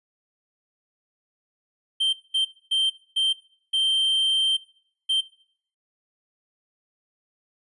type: tone bursts at uneven times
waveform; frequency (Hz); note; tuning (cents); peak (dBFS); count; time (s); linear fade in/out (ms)
triangle; 3136; G7; 0; -18; 6; 2-2.13 / 2.34-2.45 / 2.71-2.9 / 3.16-3.33 / 3.73-4.57 / 5.09-5.21; 10
effects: noise-tail reverb RT60 0.6 s tail -19 dB re dry + resampled to 24000 Hz